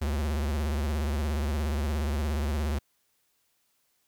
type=tone with vibrato; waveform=square; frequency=73.42 Hz; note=D2; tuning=in tune; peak=-27 dBFS; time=0.01-2.79 s; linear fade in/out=10 ms; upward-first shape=sine; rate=17 Hz; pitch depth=130 cents each way; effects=white hiss -72 dBFS RMS until 4.07 s